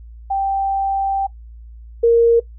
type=tone pair in turn; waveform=sine; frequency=783 / 465.6 Hz; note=G5 / A#4; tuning=-2 / -2 cents; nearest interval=major sixth; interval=900 cents; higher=first; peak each=-16 / -8 dBFS; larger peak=second; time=0.3-1.27 / 2.03-2.4 s; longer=first; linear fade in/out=10 ms; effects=noise-tail reverb RT60 0.1 s tail -18 dB re dry + added 57 Hz sine -35 dBFS peak until 2.58 s